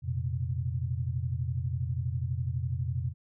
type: chord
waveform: sine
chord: F suspended fourth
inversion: none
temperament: equal with one note detuned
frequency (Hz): 87.31 / 118.65 / 130.81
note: F2 / Bb2 / C3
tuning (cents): 0 / +31 / 0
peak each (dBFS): -33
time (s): 0.02-3.14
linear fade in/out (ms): 50
effects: none